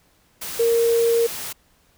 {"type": "tone in noise", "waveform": "sine", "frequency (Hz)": 464.1, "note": "A#4", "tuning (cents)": -8, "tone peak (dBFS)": -15, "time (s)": [0.59, 1.27], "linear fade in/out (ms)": 10, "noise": "white", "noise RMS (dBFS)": -31, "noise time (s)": [0.41, 1.53], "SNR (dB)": 13, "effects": ["pink hiss -60 dBFS RMS until 1.97 s"]}